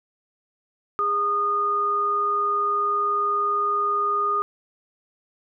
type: tone pair together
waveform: sine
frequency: 409.6 / 1227.4 Hz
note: G#4 / D#6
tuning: -24 / -24 cents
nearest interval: octave + perfect fifth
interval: 1900 cents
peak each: -30 / -20 dBFS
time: 0.99-4.42 s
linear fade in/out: 0 ms
effects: none